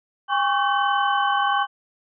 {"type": "tone cluster", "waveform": "sine", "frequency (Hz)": [808, 1088, 1129, 1540, 3029], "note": ["G#5", "C#6", "C#6", "G6", "F#7"], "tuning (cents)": [-48, -33, 31, -31, 40], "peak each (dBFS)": [-22, -26, -24, -25, -31], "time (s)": [0.28, 1.67], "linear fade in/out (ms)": 50, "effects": []}